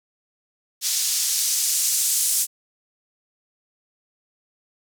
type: noise with band-pass filter sweep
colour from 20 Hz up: blue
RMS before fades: -22 dBFS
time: 0.81-2.47 s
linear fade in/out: 50 ms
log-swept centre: 5100 to 7800 Hz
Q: 1.2
effects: none